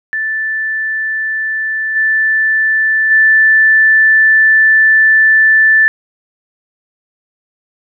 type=tone with level steps; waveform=sine; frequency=1760 Hz; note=A6; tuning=in tune; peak=-14 / -9 / -5 dBFS; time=0.13-5.88 s; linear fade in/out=0 ms; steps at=1.95 / 3.1 s; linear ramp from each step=20 ms; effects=none